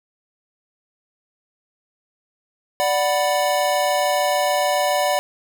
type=chord; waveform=square; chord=B minor; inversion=first; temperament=equal; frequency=587.3 / 740 / 987.8 Hz; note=D5 / F#5 / B5; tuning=0 / 0 / 0 cents; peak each=-21 / -22 / -26 dBFS; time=2.8-5.19 s; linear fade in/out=0 ms; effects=none